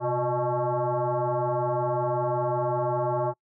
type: tone with frequency modulation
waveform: sine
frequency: 129.8 Hz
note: C3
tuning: 13 cents flat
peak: -23 dBFS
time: 0-3.34 s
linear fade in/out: 50 ms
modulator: 245 Hz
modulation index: 3.7
effects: noise-tail reverb RT60 0.1 s tail -26 dB re dry